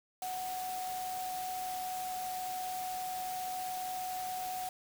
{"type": "tone in noise", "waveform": "sine", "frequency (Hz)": 740, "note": "F#5", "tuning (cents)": 0, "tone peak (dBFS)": -36, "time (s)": [0.22, 4.69], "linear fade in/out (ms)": 2, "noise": "white", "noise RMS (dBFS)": -45, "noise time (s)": [0.22, 4.69], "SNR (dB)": 6, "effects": []}